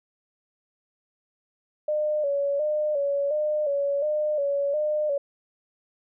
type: tone with vibrato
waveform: sine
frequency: 584 Hz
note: D5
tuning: 10 cents flat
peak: -22 dBFS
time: 1.88-5.18 s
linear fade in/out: 5 ms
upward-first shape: square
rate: 1.4 Hz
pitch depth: 61 cents each way
effects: none